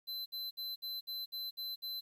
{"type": "tone bursts", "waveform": "square", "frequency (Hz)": 4050, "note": "B7", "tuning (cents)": 43, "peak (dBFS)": -39, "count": 8, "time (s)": [0.07, 2.01], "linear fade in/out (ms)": 20, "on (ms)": 190, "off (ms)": 60, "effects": ["11-bit"]}